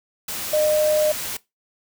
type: tone in noise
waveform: sine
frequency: 610 Hz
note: D#5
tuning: 34 cents flat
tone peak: -16 dBFS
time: 0.53-1.12 s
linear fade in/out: 5 ms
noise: white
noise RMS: -29 dBFS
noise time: 0.28-1.37 s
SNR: +10 dB
effects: noise-tail reverb RT60 0.2 s tail -20 dB re dry